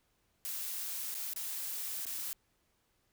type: noise with dropouts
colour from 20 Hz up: blue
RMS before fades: -39 dBFS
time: 0.45-2.33 s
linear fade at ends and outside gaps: 0 ms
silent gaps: 1.143-1.15 / 1.335-1.361 / 2.052-2.066 s
effects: pink hiss -75 dBFS RMS until 3.12 s